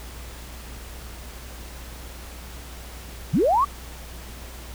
sine linear sweep, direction up, 110 to 1184 Hz, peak -16 dBFS, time 3.33-3.65 s, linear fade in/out 10 ms, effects added 60 Hz sine -38 dBFS peak until 4.74 s + pink hiss -42 dBFS RMS until 4.74 s

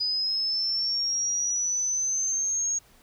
sine linear sweep, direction up, 4954 to 6590 Hz, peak -24 dBFS, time 0-2.79 s, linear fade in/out 10 ms, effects pink hiss -58 dBFS RMS until 3.02 s

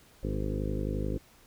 harmonic tone with a mistuned harmonic, 51.5 Hz, G#1, 14 cents flat, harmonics 1 / 2 / 3 / 4 / 5 / 6 / 7 / 8 / 9 / 10, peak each -33 / -36 / -38 / -39 / -40 / -41 / -41 / -42 / -43 / -43 dBFS, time 0.23-1.18 s, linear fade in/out 5 ms, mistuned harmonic 6, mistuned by -27 cents, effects pink hiss -59 dBFS RMS until 1.46 s

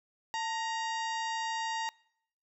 harmonic tone with a mistuned harmonic, 939 Hz, A#5, 12 cents sharp, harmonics 1 / 2 / 3 / 4 / 5 / 6 / 7 / 8, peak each -33 / -39 / -43 / -45 / -47 / -49 / -50 / -51 dBFS, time 0.34-1.89 s, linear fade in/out 0 ms, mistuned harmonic 1, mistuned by -80 cents, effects noise-tail reverb RT60 0.7 s tail -25 dB re dry

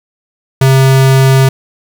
square tone, 133.4 Hz, C3, 34 cents sharp, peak -5 dBFS, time 0.61-1.49 s, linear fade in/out 5 ms, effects 7-bit

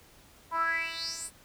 10% pulse tone with band-pass filter sweep, 329.6 Hz, E4, in tune, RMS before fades -32 dBFS, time 0.51-1.31 s, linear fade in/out 50 ms, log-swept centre 980 to 10000 Hz, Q 6.9, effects pink hiss -57 dBFS RMS until 1.44 s

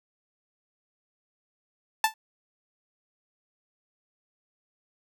sawtooth tone with exponential decay, 880 Hz, A5, in tune, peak -12 dBFS, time 2.04-2.14 s, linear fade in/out 2 ms, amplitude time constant 21 ms, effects none

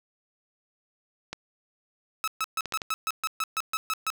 clicks, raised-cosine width 0.2 ms, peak -16 dBFS, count 4, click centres 1.33 / 2.657 / 2.723 / 2.818 s
sawtooth tone bursts, 1296 Hz, E6, 30 cents flat, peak -22 dBFS, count 12, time 2.24-4.102 s, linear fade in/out 0 ms, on 36 ms, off 130 ms
effects none

